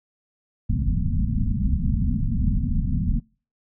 pink low-pass noise, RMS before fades -22 dBFS, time 0.69-3.2 s, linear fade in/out 10 ms, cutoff 250 Hz, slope 96 dB/octave, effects noise-tail reverb RT60 0.4 s tail -26 dB re dry

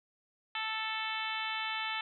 harmonic tone, 440 Hz, A4, in tune, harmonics 2 / 3 / 4 / 5 / 6 / 7 / 8 / 9, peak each -40 / -41 / -41 / -41 / -41 / -42 / -43 / -48 dBFS, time 0.55-2.01 s, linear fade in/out 2 ms, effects none

